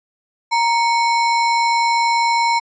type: tone with sample-and-hold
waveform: sine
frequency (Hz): 932.3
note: A#5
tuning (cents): 0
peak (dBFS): -13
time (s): 0.51-2.6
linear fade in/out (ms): 20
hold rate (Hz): 3150
effects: resampled to 16000 Hz